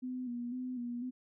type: tone with vibrato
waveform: sine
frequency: 246.9 Hz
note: B3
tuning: in tune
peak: -36 dBFS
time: 0.02-1.11 s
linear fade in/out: 20 ms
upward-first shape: square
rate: 2 Hz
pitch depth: 45 cents each way
effects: none